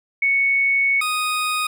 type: tone pair in turn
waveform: sine / 20% pulse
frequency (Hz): 2217 / 1244.2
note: C#7 / D#6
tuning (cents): 0 / 0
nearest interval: minor seventh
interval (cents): 1000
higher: first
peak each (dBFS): -15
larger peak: neither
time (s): 0.22-1.01 / 1.01-1.67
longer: first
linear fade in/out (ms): 5
effects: none